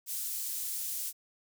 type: high-pass noise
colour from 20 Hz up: pink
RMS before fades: -36 dBFS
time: 0.06-1.13 s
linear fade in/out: 50 ms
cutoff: 8900 Hz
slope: 12 dB/octave
effects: none